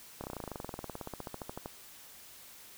slowing click train, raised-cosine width 1 ms, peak -25 dBFS, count 29, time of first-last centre 0.21-1.659 s, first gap 29 ms, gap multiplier 1.04, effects white hiss -53 dBFS RMS until 2.77 s

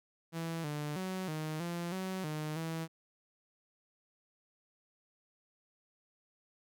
sawtooth tone with pitch steps, 165.1 / 148.6 / 187 / 155.5 / 172 / 188 / 153.3 / 162.8 Hz, E3 / D3 / F#3 / D#3 / F3 / F#3 / D#3 / E3, +3 / +21 / +19 / -1 / -26 / +28 / -25 / -21 cents, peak -32 dBFS, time 0.32-2.88 s, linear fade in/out 50 ms, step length 320 ms, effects none

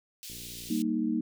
pink high-pass noise, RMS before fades -43 dBFS, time 0.23-0.82 s, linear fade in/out 0 ms, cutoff 3000 Hz, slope 24 dB/octave
click train, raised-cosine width 3 ms, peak -37 dBFS, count 24, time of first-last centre 0.3-0.689 s, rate 59.1 Hz
sine chord, Eb major, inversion first, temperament equal, 196 / 233.1 / 311.1 Hz, G3 / Bb3 / Eb4, 0 / 0 / 0 cents, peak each -34 / -29 / -30 dBFS, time 0.7-1.21 s, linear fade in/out 5 ms
effects none

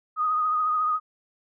sine tone with vibrato, 1244.5 Hz, D#6, in tune, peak -21 dBFS, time 0.16-1 s, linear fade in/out 50 ms, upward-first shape triangle, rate 14 Hz, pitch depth 40 cents each way, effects none

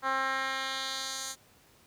10% pulse tone with band-pass filter sweep, 266.3 Hz, C4, 31 cents sharp, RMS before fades -33 dBFS, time 0.02-1.36 s, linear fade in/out 50 ms, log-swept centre 1200 to 7500 Hz, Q 1.4, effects pink hiss -61 dBFS RMS until 1.86 s + high-pass 60 Hz 12 dB/octave

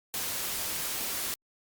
white noise, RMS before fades -33 dBFS, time 0.14-1.34 s, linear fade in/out 0 ms, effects Opus 48 kbps

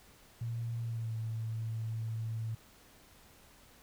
sine tone with pitch glide, 116.54 to 112.12 Hz, A#2 to A2, 0 to +33 cents, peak -34 dBFS, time 0.41-2.55 s, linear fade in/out 5 ms, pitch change -67 cents, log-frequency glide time 0.83-1.15 s, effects pink hiss -60 dBFS RMS until 3.82 s

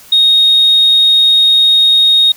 sine tone, 3729 Hz, A#7, in tune, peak -4 dBFS, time 0.12-2.32 s, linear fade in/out 5 ms, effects tanh soft clip ceiling -1 dBFS + white hiss -39 dBFS RMS until 2.36 s

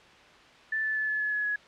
sine tone with pitch steps, 1760 / 1746.8 / 1733.8 / 1720.8 / 1707.9 / 1695.1 / 1682.5 Hz, A6 / A6 / A6 / A6 / G#6 / G#6 / G#6, 0 / -13 / -26 / -39 / +48 / +35 / +22 cents, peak -26 dBFS, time 0.72-1.56 s, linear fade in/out 5 ms, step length 120 ms, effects white hiss -53 dBFS RMS until 1.67 s + low-pass 3000 Hz 12 dB/octave

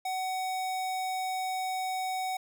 square tone, 750 Hz, F#5, 23 cents sharp, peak -31 dBFS, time 0.05-2.37 s, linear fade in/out 5 ms, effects none

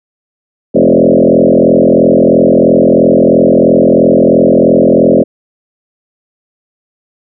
sine tone with frequency modulation, 392 Hz, G4, in tune, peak -3 dBFS, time 0.74-5.24 s, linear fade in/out 20 ms, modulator 43 Hz, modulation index 4.8, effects none

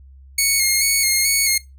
10% pulse tone with vibrato, 2179 Hz, C#7, 30 cents flat, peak -6 dBFS, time 0.38-1.58 s, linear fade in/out 5 ms, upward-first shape square, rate 2.3 Hz, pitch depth 31 cents each way, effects noise-tail reverb RT60 0.2 s tail -20 dB re dry + added 67 Hz sine -41 dBFS peak until 1.78 s

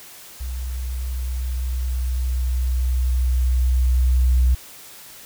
sine tone with level ramp, 62.8 Hz, B1, 30 cents sharp, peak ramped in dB -25 to -11 dBFS, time 0.4-4.55 s, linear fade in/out 10 ms, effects tanh soft clip ceiling -10 dBFS + white hiss -42 dBFS RMS until 5.25 s

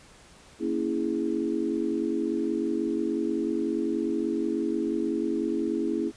sine chord, A# half-diminished seventh, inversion none, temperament equal with one note detuned, 233.1 / 279.3 / 329.6 / 415.3 Hz, A#3 / C#4 / E4 / G#4, 0 / +13 / 0 / 0 cents, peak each -32 / -31 / -28 / -32 dBFS, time 0.59-6.12 s, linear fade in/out 50 ms, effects pink hiss -53 dBFS RMS until 6.16 s + resampled to 22050 Hz

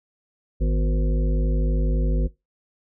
harmonic tone with a mistuned harmonic, 51.91 Hz, G#1, in tune, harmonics 1 / 3 / 5 / 7 / 9 / 10, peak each -18 / -28 / -32 / -35 / -37 / -38 dBFS, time 0.6-2.28 s, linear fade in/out 20 ms, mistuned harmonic 5, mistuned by -95 cents, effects noise-tail reverb RT60 0.2 s tail -19 dB re dry

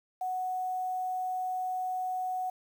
sine tone with quantisation, 740 Hz, F#5, in tune, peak -30 dBFS, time 0.21-2.5 s, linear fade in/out 5 ms, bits 9, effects none

